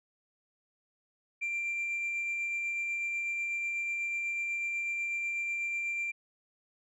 sine tone with tremolo, 2366 Hz, D7, 12 cents sharp, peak -28 dBFS, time 1.41-6.12 s, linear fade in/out 20 ms, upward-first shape sine, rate 8.1 Hz, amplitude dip 25%, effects tanh soft clip ceiling -29 dBFS

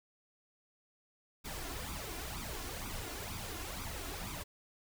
pink noise with flanger, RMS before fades -42 dBFS, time 1.44-4.44 s, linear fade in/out 20 ms, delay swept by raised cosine 0.83 to 2.93 ms, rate 2.1 Hz, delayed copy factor +0.65, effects none

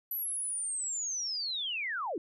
sine linear sweep, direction down, 12000 to 276.6 Hz, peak -32 dBFS, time 0.11-2.18 s, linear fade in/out 2 ms, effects none

